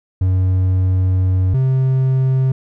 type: tone pair in turn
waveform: triangle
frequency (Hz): 93 / 131.52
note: F#2 / C3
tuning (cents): +9 / +9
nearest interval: tritone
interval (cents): 600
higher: second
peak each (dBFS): -10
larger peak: neither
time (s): 0.21-1.54 / 1.54-2.52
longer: first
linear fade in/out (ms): 5
effects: none